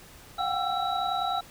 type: tone cluster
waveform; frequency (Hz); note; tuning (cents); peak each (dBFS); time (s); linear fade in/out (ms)
sine; 716 / 754 / 785 / 1338 / 3898; F5 / F#5 / G5 / E6 / B7; +43 / +32 / +2 / +25 / -23; -31 / -34 / -31 / -32 / -35; 0.38-1.41; 10
effects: pink hiss -50 dBFS RMS until 1.5 s